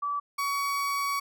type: tone pair in turn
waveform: sine / 35% pulse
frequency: 1153 / 1127.3 Hz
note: D6 / C#6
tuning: -32 / +29 cents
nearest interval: unison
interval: 39 cents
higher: first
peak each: -27 / -25 dBFS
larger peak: second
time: 0.02-0.2 / 0.38-1.2 s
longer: second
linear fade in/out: 10 ms
effects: none